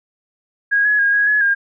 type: tone with pitch steps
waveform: sine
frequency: 1642 / 1688 / 1630 / 1654 / 1695 / 1614 Hz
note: G#6 / G#6 / G#6 / G#6 / G#6 / G#6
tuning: -20 / +28 / -33 / -8 / +35 / -50 cents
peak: -12 dBFS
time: 0.71-1.55 s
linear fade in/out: 20 ms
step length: 140 ms
effects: none